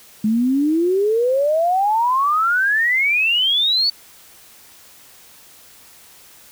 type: exponential sweep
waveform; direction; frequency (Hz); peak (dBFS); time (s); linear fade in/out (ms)
sine; up; 209.8 to 4544; -14; 0.24-3.9; 5
effects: white hiss -46 dBFS RMS until 6.51 s